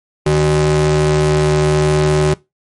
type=ring-modulated tone; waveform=square; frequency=112.6 Hz; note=A2; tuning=40 cents sharp; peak=-8 dBFS; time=0.26-2.34 s; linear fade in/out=5 ms; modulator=265 Hz; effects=noise-tail reverb RT60 0.2 s tail -20 dB re dry + MP3 48 kbps